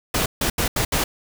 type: noise bursts at uneven times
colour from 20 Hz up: pink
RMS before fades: -21 dBFS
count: 5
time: 0.14-0.26 / 0.41-0.5 / 0.58-0.68 / 0.76-0.85 / 0.92-1.04 s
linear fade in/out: 5 ms
effects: none